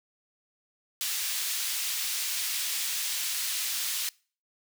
pink high-pass noise, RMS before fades -31 dBFS, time 1.01-4.09 s, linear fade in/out 0 ms, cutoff 3100 Hz, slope 12 dB/octave, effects noise-tail reverb RT60 0.4 s tail -24 dB re dry

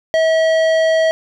sine tone with tanh clipping, 644 Hz, E5, 41 cents flat, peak -13 dBFS, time 0.14-1.11 s, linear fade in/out 0 ms, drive 14 dB, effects none

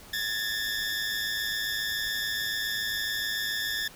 20% pulse tone pair together, 1688.9 / 1796 Hz, G#6 / A6, +29 / +35 cents, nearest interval minor second, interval 106 cents, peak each -27 / -26 dBFS, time 0.13-3.88 s, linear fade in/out 5 ms, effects pink hiss -49 dBFS RMS until 3.95 s

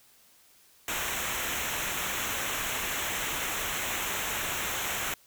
pink noise with comb filter, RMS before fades -32 dBFS, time 0.88-5.14 s, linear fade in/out 2 ms, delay 0.21 ms, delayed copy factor -0.75, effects white hiss -60 dBFS RMS until 5.26 s

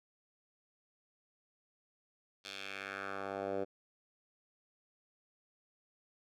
10% pulse tone with band-pass filter sweep, 98 Hz, G2, in tune, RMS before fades -41 dBFS, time 2.44-3.65 s, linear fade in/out 20 ms, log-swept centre 4000 to 480 Hz, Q 1.8, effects none

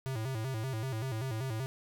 square tone with vibrato, 121 Hz, B2, 35 cents flat, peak -34 dBFS, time 0.06-1.66 s, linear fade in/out 0 ms, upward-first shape square, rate 5.2 Hz, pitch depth 160 cents each way, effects none

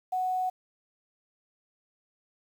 sine tone with quantisation, 740 Hz, F#5, in tune, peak -26 dBFS, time 0.12-0.5 s, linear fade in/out 10 ms, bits 9, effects none

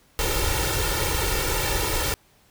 pink noise with comb filter, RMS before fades -24 dBFS, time 0.19-2.14 s, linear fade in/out 0 ms, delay 2.2 ms, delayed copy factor +0.85, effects pink hiss -59 dBFS RMS until 2.5 s

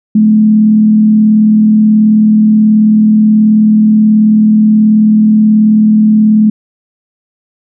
sine tone with frequency modulation, 214.8 Hz, A3, 41 cents flat, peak -3 dBFS, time 0.15-6.5 s, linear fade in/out 5 ms, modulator 38.6 Hz, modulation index 0.28, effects none

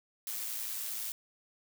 blue noise with amplitude modulation, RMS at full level -36 dBFS, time 0.27-1.12 s, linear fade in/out 2 ms, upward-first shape sine, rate 110 Hz, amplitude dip 40%, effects none

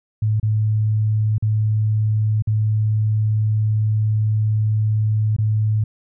sine tone with dropouts, 107.8 Hz, A2, 35 cents flat, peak -15 dBFS, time 0.22-5.84 s, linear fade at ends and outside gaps 5 ms, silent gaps 0.399-0.429 / 1.382-1.424 / 2.423-2.472 / 5.365-5.384 s, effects none

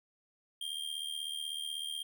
square tone with amplitude modulation, 3198 Hz, G7, 34 cents sharp, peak -34 dBFS, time 0.61-2.03 s, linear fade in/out 5 ms, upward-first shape sine, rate 76.2 Hz, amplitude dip 75%, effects none

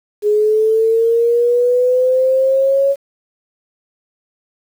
sine linear sweep, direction up, 415.3 to 557 Hz, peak -10 dBFS, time 0.22-2.96 s, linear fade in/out 50 ms, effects 7-bit

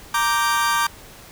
40% pulse chord, G minor, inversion first, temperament equal, 932.3 / 1174.7 / 1568 Hz, Bb5 / D6 / G6, 0 / 0 / 0 cents, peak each -22 / -20 / -22 dBFS, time 0.14-0.87 s, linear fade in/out 5 ms, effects pink hiss -43 dBFS RMS until 1.31 s

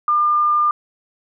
sine tone, 1202 Hz, D6, 40 cents sharp, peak -13 dBFS, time 0.08-0.71 s, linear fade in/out 2 ms, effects none

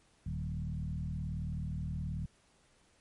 sine tone with frequency modulation, 115.4 Hz, A#2, 17 cents flat, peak -34 dBFS, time 0.26-2.26 s, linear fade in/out 5 ms, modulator 38.8 Hz, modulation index 1.7, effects pink hiss -68 dBFS RMS until 3 s + MP3 48 kbps

